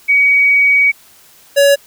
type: tone pair in turn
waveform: sine / square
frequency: 2259 / 563.2 Hz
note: C#7 / C#5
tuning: +32 / +27 cents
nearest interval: 2 octaves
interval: 2405 cents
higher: first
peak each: -7 dBFS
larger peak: neither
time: 0.08-0.92 / 1.56-1.76 s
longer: first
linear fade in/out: 20 ms
effects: white hiss -45 dBFS RMS until 1.86 s